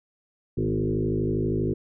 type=tone with frequency modulation; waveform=sine; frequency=245.2 Hz; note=B3; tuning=12 cents flat; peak=-22 dBFS; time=0.57-1.74 s; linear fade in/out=10 ms; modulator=52.5 Hz; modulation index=3.3; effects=none